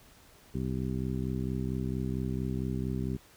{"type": "harmonic tone", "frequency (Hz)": 64.4, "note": "C2", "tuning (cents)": -27, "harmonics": [1, 2, 3, 4, 5, 6], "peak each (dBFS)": [-37, -34, -35, -38, -43, -41], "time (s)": [0.54, 3.17], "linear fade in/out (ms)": 10, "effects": ["pink hiss -58 dBFS RMS until 3.36 s"]}